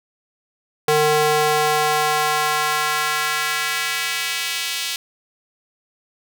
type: tone with high-pass filter sweep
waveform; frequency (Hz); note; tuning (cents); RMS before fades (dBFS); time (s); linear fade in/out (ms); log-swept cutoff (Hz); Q
square; 151.9; D#3; -41; -20; 0.88-4.96; 2; 430 to 3200; 1.3
effects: none